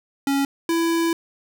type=tone pair in turn; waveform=square; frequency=277.2 / 332.8 Hz; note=C#4 / E4; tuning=0 / +17 cents; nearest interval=minor third; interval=317 cents; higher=second; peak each=-19 dBFS; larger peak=neither; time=0.27-0.45 / 0.69-1.13 s; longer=second; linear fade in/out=2 ms; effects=none